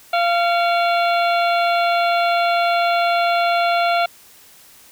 harmonic tone with a mistuned harmonic, 690 Hz, F5, 21 cents flat, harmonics 1 / 2 / 3 / 4 / 5 / 6, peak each -16 / -22 / -26 / -28 / -30 / -32 dBFS, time 0.13-4.06 s, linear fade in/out 5 ms, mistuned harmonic 3, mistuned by +140 cents, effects white hiss -47 dBFS RMS until 4.91 s

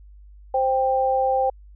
sine tone pair together, 523.3 / 788.6 Hz, C5 / G5, 0 / +10 cents, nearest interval perfect fifth, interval 710 cents, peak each -21 / -20 dBFS, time 0.54-1.5 s, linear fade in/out 5 ms, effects added 50 Hz sine -43 dBFS peak until 1.75 s

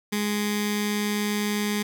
15% pulse tone with notch filter, 207.7 Hz, G#3, in tune, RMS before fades -26 dBFS, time 0.12-1.83 s, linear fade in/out 10 ms, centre 630 Hz, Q 0.56, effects none

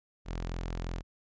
sawtooth tone, 42.89 Hz, F1, 31 cents flat, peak -30 dBFS, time 0.25-1.03 s, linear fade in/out 50 ms, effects resampled to 16000 Hz

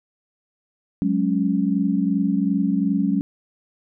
sine chord, F# suspended second, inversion none, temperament equal, 185 / 207.7 / 277.2 Hz, F#3 / G#3 / C#4, 0 / 0 / 0 cents, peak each -22 dBFS, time 1.02-3.21 s, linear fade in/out 0 ms, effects none

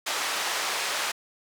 pink band-pass noise, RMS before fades -29 dBFS, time 0.06-1.12 s, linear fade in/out 10 ms, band 820 to 8100 Hz, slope 12 dB/octave, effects none

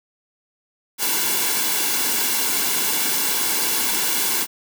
white noise with comb filter, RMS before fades -21 dBFS, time 0.98-4.47 s, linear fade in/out 50 ms, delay 1.6 ms, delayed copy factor -0.6, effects high-pass 200 Hz 12 dB/octave

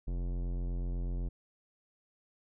sine tone with tanh clipping, 44.05 Hz, F1, 16 cents sharp, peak -34 dBFS, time 0.07-1.29 s, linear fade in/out 10 ms, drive 18 dB, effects none

